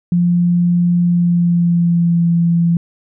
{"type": "tone with pitch glide", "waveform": "sine", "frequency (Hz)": [174.61, 169.64], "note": ["F3", "E3"], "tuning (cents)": [0, 50], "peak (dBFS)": -10, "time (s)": [0.12, 2.77], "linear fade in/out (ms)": 2, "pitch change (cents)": -50, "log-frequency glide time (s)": [1.02, 2.28], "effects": []}